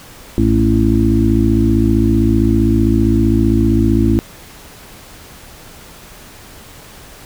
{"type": "harmonic tone with a mistuned harmonic", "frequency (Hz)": 55.4, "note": "A1", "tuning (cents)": 13, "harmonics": [1, 2, 4, 5, 6], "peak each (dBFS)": [-16, -16, -16, -16, -16], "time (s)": [0.38, 4.19], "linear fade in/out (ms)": 0, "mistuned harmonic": 1, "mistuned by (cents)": 60, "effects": ["pink hiss -38 dBFS RMS until 7.25 s"]}